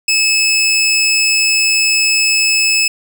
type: tone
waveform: 20% pulse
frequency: 2599 Hz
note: E7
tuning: 25 cents flat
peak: -6 dBFS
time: 0.08-2.88 s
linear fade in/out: 5 ms
effects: none